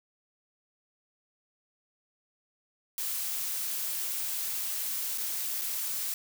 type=noise with dropouts; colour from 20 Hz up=blue; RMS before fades=-33 dBFS; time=2.98-6.14 s; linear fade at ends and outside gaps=1 ms; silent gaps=5.177-5.181 / 5.614-5.618 s; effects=none